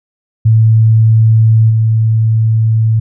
sine tone with level steps, 111.3 Hz, A2, 20 cents sharp, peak -4 / -7 dBFS, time 0.45-3 s, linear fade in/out 10 ms, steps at 1.69 s, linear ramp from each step 20 ms, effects none

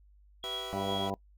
sine tone with tremolo, 3305 Hz, G#7, 9 cents flat, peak -33 dBFS, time 0.43-1.08 s, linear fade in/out 5 ms, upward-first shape triangle, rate 2.3 Hz, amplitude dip 100%
25% pulse chord, E minor, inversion first, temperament equal with one note detuned, 383.9 / 493.9 / 659.3 Hz, G4 / B4 / E5, -36 / 0 / 0 cents, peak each -40 dBFS, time 0.44-1.1 s, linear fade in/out 0 ms
harmonic tone, 98 Hz, G2, in tune, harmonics 1 / 2 / 3 / 4 / 5 / 6 / 7 / 8 / 10, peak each -42 / -38 / -42 / -40 / -42 / -42 / -38 / -41 / -41 dBFS, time 0.73-1.14 s, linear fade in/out 0 ms
effects noise-tail reverb RT60 0.1 s tail -22 dB re dry + added 50 Hz sine -57 dBFS peak until 1.37 s

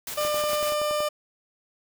white noise with tremolo, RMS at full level -34 dBFS, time 0.07-0.74 s, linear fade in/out 2 ms, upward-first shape square, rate 7.2 Hz, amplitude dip 45%
30% pulse tone, 598 Hz, D5, 31 cents sharp, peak -21 dBFS, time 0.17-1.09 s, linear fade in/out 10 ms
click train, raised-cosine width 1 ms, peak -23 dBFS, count 9, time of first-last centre 0.25-1.005 s, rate 10.6 Hz
effects none

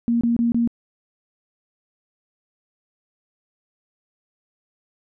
sine tone bursts, 234.7 Hz, A#3, 12 cents sharp, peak -16 dBFS, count 4, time 0.08-0.675 s, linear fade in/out 0 ms, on 130 ms, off 25 ms, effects none

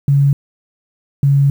sine tone pair in turn, 140.4 / 139.91 Hz, C#3 / C#3, +22 / +16 cents, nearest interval unison, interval 6 cents, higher first, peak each -8 dBFS, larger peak neither, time 0.08-0.33 / 1.23-1.5 s, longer second, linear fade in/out 2 ms, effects 7-bit

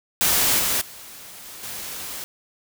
white noise with level steps, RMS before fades -19 / -22 / -41 / -39 / -33 dBFS, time 0.21-2.24 s, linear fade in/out 0 ms, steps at 0.59 / 0.81 / 1.45 / 1.63 s, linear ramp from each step 5 ms, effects none

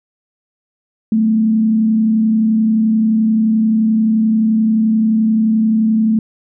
sine tone with frequency modulation, 220 Hz, A3, in tune, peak -10 dBFS, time 1.12-6.19 s, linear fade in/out 2 ms, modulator 31.5 Hz, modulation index 0.32, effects none

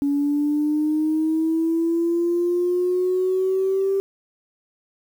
sine linear sweep, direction up, 281.8 to 392 Hz, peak -17 dBFS, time 0.02-4 s, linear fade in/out 0 ms, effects tanh soft clip ceiling -13 dBFS + 8-bit

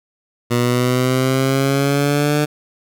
15% pulse exponential sweep, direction up, 119.9 to 150 Hz, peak -8 dBFS, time 0.5-2.46 s, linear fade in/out 20 ms, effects none

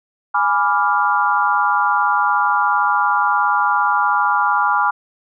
sine chord, G# diminished seventh, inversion none, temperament equal, 830.6 / 987.8 / 1174.7 / 1396.9 Hz, G#5 / B5 / D6 / F6, 0 / 0 / 0 / 0 cents, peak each -19 dBFS, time 0.34-4.91 s, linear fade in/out 10 ms, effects none

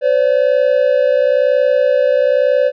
triangle tone pair together, 512 / 573 Hz, C5 / D5, -38 / -43 cents, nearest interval major second, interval 195 cents, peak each -11 dBFS, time 0.01-2.72 s, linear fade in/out 50 ms, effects resampled to 11025 Hz

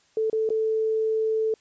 sine tone with dropouts, 440 Hz, A4, in tune, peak -21 dBFS, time 0.17-1.54 s, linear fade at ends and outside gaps 2 ms, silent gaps 0.299-0.329 / 0.491-0.503 s, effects white hiss -62 dBFS RMS until 1.6 s + resampled to 16000 Hz

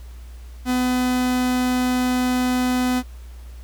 45% pulse tone, 251.3 Hz, B3, 30 cents sharp, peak -18 dBFS, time 0.65-3.03 s, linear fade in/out 50 ms, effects added 60 Hz sine -35 dBFS peak until 3.63 s + pink hiss -52 dBFS RMS until 3.63 s

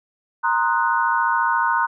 sine chord, C half-diminished seventh, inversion third, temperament equal with one note detuned, 932.3 / 1046.5 / 1248.8 / 1480 Hz, Bb5 / C6 / Eb6 / Gb6, 0 / 0 / +6 / 0 cents, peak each -20 / -23 / -26 / -22 dBFS, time 0.43-1.87 s, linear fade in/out 20 ms, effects none

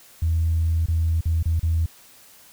sine tone with dropouts, 81.9 Hz, E2, 11 cents flat, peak -17 dBFS, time 0.22-1.86 s, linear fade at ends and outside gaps 5 ms, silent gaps 0.86-0.883 / 1.209-1.255 / 1.428-1.456 / 1.596-1.63 s, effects tanh soft clip ceiling -13 dBFS + white hiss -50 dBFS RMS until 2.52 s

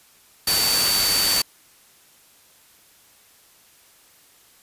sine tone in noise, 4561 Hz, C#8, 49 cents sharp, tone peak -20 dBFS, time 0.47-1.42 s, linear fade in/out 5 ms, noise white, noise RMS -21 dBFS, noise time 0.47-1.42 s, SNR -2 dB, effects white hiss -54 dBFS RMS until 4.62 s + resampled to 32000 Hz

